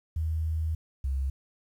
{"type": "tone pair in turn", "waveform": "sine", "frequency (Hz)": [79.7, 67.33], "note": ["D#2", "C#2"], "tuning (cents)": [42, -50], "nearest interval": "minor third", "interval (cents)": 292, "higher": "first", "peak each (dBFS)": -26, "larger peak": "neither", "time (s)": [[0.16, 0.75], [1.04, 1.3]], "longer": "first", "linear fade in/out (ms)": 5, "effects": ["10-bit"]}